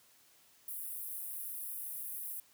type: high-pass noise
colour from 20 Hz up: pink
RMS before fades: -42 dBFS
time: 0.68-2.4 s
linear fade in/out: 2 ms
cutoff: 10000 Hz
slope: 48 dB/octave
effects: white hiss -65 dBFS RMS until 2.53 s + high-pass 60 Hz 12 dB/octave